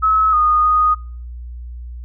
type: tone with pitch steps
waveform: sine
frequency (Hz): 1289 / 1232 / 1241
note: E6 / D#6 / D#6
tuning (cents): -39 / -17 / -5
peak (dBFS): -11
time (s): 0.02-0.95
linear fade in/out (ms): 20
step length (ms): 310
effects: noise-tail reverb RT60 0.5 s tail -25 dB re dry + added 60 Hz sine -28 dBFS peak until 2.04 s